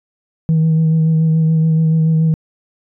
sine tone with vibrato, 160 Hz, D#3, 49 cents sharp, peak -8 dBFS, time 0.49-2.34 s, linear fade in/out 0 ms, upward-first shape sine, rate 7 Hz, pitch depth 21 cents each way, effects tanh soft clip ceiling -8 dBFS

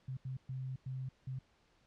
sine tone bursts at uneven times, 130.6 Hz, C3, 3 cents flat, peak -38 dBFS, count 5, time 0.08-0.17 / 0.25-0.37 / 0.49-0.76 / 0.86-1.09 / 1.27-1.39 s, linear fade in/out 5 ms, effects pink hiss -71 dBFS RMS until 1.86 s + low-pass 5000 Hz 12 dB/octave

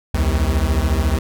45% pulse beating tone pair, 65.41 / 79.41 Hz, C2 / D#2, 0 / +36 cents, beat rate 14 Hz, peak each -18 dBFS, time 0.14-1.19 s, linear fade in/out 5 ms, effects none

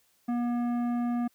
triangle tone with tanh clipping, 240.2 Hz, B3, 48 cents flat, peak -28 dBFS, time 0.28-1.28 s, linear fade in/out 10 ms, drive 16 dB, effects white hiss -68 dBFS RMS until 1.34 s

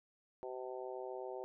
harmonic tone, 127.7 Hz, C3, 42 cents flat, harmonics 3 / 4 / 5 / 6 / 7, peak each -45 / -47 / -49 / -51 / -52 dBFS, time 0.43-1.44 s, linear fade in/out 0 ms, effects none

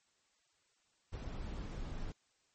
brown noise with ADSR envelope, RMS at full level -39 dBFS, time 1.12-2.12 s, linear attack 19 ms, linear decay 7 ms, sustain -3 dB, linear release 3 ms, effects white hiss -75 dBFS RMS until 2.54 s + MP3 32 kbps

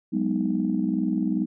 sine chord, G# minor seventh, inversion third, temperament just, 186.89 / 207.7 / 249.2 / 311.5 Hz, F#3 / G#3 / B3 / D#4, +18 / 0 / +16 / +2 cents, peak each -27 dBFS, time 0.12-1.46 s, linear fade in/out 20 ms, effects tanh soft clip ceiling -11 dBFS

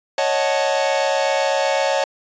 45% pulse chord, D# half-diminished seventh, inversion third, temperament equal, 554.4 / 622.3 / 740 / 880 Hz, C#5 / D#5 / F#5 / A5, 0 / 0 / 0 / 0 cents, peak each -20 / -23 / -25 / -24 dBFS, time 0.18-2.04 s, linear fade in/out 2 ms, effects resampled to 16000 Hz

